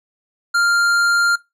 triangle tone with hard clipping, 1396.9 Hz, F6, in tune, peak -15 dBFS, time 0.54-1.36 s, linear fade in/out 10 ms, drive 15 dB, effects noise-tail reverb RT60 0.2 s tail -20 dB re dry

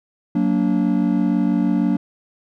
triangle chord, Gb augmented, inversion none, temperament just, 185 / 231.2 / 289.1 Hz, Gb3 / Bb3 / D4, 0 / -14 / -27 cents, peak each -18 dBFS, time 0.35-1.97 s, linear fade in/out 5 ms, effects none

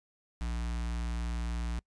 square tone with notch filter, 58.27 Hz, A#1, in tune, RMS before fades -34 dBFS, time 0.41-1.79 s, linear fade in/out 0 ms, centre 470 Hz, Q 1.1, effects noise-tail reverb RT60 0.1 s tail -25 dB re dry + resampled to 22050 Hz

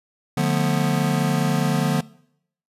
square chord, B half-diminished seventh, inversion first, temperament just, 148.16 / 177.8 / 222.2 / 246.9 Hz, D3 / F3 / A3 / B3, +16 / +31 / +17 / 0 cents, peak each -23 / -24 / -28 / -27 dBFS, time 0.37-2.01 s, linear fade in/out 5 ms, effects noise-tail reverb RT60 0.7 s tail -21 dB re dry + resampled to 32000 Hz

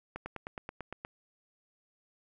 slowing click train, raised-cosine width 0.5 ms, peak -24 dBFS, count 9, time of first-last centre 0.16-1.049 s, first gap 100 ms, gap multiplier 1.03, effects none

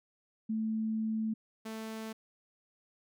sine / sawtooth tone pair in turn, 220 / 221 Hz, A3 / A3, 0 / +8 cents, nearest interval unison, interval 8 cents, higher second, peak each -30 / -35 dBFS, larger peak first, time 0.49-1.34 / 1.65-2.13 s, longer first, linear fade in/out 10 ms, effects none

